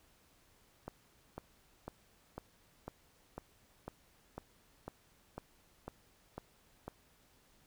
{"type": "click train", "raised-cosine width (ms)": 1, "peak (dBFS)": -28, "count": 13, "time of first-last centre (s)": [0.88, 6.88], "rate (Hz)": 2, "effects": ["pink hiss -68 dBFS RMS until 7.66 s"]}